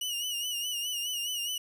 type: tone with vibrato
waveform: sawtooth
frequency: 2900 Hz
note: F#7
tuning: 35 cents flat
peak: -28 dBFS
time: 0.01-1.58 s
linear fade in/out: 5 ms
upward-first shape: sine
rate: 4.8 Hz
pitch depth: 65 cents each way
effects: none

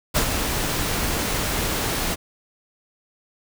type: noise with ADSR envelope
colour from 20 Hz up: pink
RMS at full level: -18 dBFS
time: 0.14-2.16 s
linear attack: 25 ms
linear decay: 83 ms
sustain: -6 dB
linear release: 30 ms
effects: none

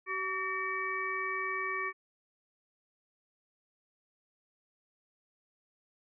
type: harmonic tone with a mistuned harmonic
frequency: 380.7 Hz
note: F#4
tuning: 49 cents sharp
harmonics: 1 / 3 / 5 / 6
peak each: -41 / -36 / -37 / -37 dBFS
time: 0.06-1.93 s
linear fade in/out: 50 ms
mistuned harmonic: 5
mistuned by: -76 cents
effects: none

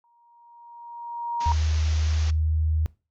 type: tone with exponential growth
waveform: sine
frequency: 943 Hz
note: A#5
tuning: 20 cents sharp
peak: -20 dBFS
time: 0.04-1.52 s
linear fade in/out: 1 ms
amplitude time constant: 320 ms
type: low-pass noise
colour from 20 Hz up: white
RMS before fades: -40 dBFS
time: 1.4-2.31 s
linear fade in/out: 10 ms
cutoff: 6600 Hz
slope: 96 dB/octave
type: tone with pitch glide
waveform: sine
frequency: 77.78 to 78.55 Hz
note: D#2 to D#2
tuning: 0 to +17 cents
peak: -20 dBFS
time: 1.46-2.86 s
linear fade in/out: 0 ms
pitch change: +17 cents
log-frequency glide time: 1.91-2.54 s
effects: noise-tail reverb RT60 0.3 s tail -21 dB re dry

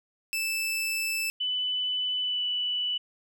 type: tone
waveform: sawtooth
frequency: 2637 Hz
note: E7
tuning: in tune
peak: -24 dBFS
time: 0.33-1.3 s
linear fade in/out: 0 ms
type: tone with pitch glide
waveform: sine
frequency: 2996 to 2967 Hz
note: F#7 to F#7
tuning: +21 to +4 cents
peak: -26 dBFS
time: 1.4-2.98 s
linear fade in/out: 10 ms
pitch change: -17 cents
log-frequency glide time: 2.21-2.44 s
effects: none

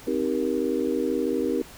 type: chord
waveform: sine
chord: C minor seventh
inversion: none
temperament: just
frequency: 261.6 / 314 / 392.4 / 470.9 Hz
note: C4 / Eb4 / G4 / Bb4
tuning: 0 / +16 / +2 / +18 cents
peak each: -28 dBFS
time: 0.07-1.62 s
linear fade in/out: 5 ms
effects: pink hiss -46 dBFS RMS until 1.77 s

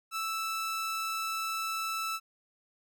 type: tone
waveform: sawtooth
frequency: 1318.5 Hz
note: E6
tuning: in tune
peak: -28 dBFS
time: 0.11-2.2 s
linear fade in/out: 50 ms
effects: none

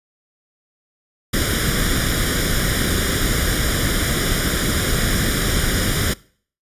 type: noise with comb filter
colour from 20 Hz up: pink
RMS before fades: -19 dBFS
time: 1.33-6.14 s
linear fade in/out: 10 ms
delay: 0.57 ms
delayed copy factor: +0.75
effects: noise-tail reverb RT60 0.5 s tail -22 dB re dry + resampled to 32000 Hz

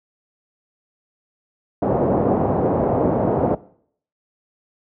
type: low-pass noise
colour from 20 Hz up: white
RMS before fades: -18 dBFS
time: 1.82-3.55 s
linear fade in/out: 5 ms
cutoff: 690 Hz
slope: 24 dB/octave
effects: noise-tail reverb RT60 0.6 s tail -20 dB re dry + high-pass 100 Hz 12 dB/octave

